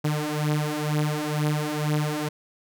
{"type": "beating tone pair", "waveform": "sawtooth", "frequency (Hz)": [149.5, 151.6], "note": ["D3", "D#3"], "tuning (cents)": [31, -45], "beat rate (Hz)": 2.1, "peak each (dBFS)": [-23, -22], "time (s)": [0.04, 2.29], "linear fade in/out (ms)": 10, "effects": []}